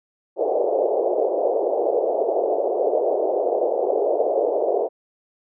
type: band-pass noise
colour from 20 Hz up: pink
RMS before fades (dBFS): -21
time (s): 0.36-4.89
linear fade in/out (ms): 50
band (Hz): 390 to 700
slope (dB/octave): 48
effects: none